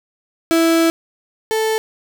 35% pulse tone pair in turn, 329.6 / 439.9 Hz, E4 / A4, 0 / 0 cents, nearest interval perfect fourth, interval 500 cents, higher second, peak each -10 / -14 dBFS, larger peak first, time 0.51-0.9 / 1.51-1.78 s, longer first, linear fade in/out 0 ms, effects none

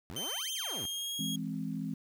15% pulse exponential two-way sweep, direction up then down, 71 to 3700 to 71 Hz, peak -35 dBFS, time 0.1-0.86 s, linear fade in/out 0 ms, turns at 0.53 s
sawtooth tone with pitch glide, 3100 to 3284 Hz, G7 to G#7, -20 to -20 cents, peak -32 dBFS, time 0.16-1.36 s, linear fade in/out 5 ms, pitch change +100 cents, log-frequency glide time 0.35-1.14 s
sine chord, E augmented, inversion none, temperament equal, 164.81 / 207.7 / 261.6 Hz, E3 / G#3 / B#3, 0 / 0 / 0 cents, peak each -38 dBFS, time 1.19-1.94 s, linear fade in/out 5 ms
effects 10-bit

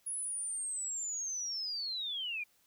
sine linear sweep, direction down, 10510 to 2349 Hz, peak -35 dBFS, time 0.06-2.44 s, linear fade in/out 10 ms, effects white hiss -70 dBFS RMS until 2.66 s

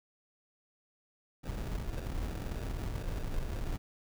brown noise with sample-and-hold, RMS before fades -36 dBFS, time 1.43-3.78 s, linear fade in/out 20 ms, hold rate 1050 Hz, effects none

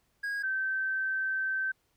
triangle / sine tone pair in turn, 1640 / 1548 Hz, G#6 / G6, -22 / -22 cents, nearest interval minor second, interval 100 cents, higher first, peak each -29 / -28 dBFS, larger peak second, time 0.23-0.43 / 0.43-1.72 s, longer second, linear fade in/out 10 ms, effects pink hiss -73 dBFS RMS until 1.96 s

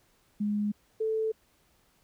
sine tone pair in turn, 207.7 / 440.1 Hz, G#3 / A4, 0 / 0 cents, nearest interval octave + minor second, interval 1300 cents, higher second, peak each -26 dBFS, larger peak neither, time 0.4-0.72 / 1-1.32 s, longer neither, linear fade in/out 10 ms, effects pink hiss -67 dBFS RMS until 2.03 s

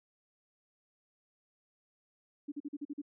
sine tone bursts, 290.2 Hz, D4, 21 cents flat, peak -36 dBFS, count 7, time 2.48-3.018 s, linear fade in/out 10 ms, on 40 ms, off 43 ms, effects none

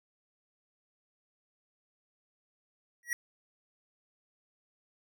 square tone with exponential growth, 1915 Hz, A#6, 46 cents sharp, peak -26 dBFS, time 3.03-3.13 s, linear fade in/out 1 ms, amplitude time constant 20 ms, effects none

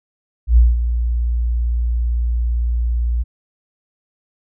sine tone with ADSR envelope, 58.9 Hz, A#1, 19 cents sharp, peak -5 dBFS, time 0.47-3.24 s, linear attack 100 ms, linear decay 190 ms, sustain -10 dB, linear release 24 ms, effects none

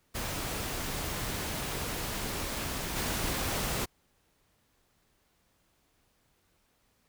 pink noise with level steps, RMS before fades -35 / -32 dBFS, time 0.14-3.86 s, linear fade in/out 20 ms, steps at 2.96 s, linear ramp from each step 2 ms, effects pink hiss -71 dBFS RMS until 7.08 s

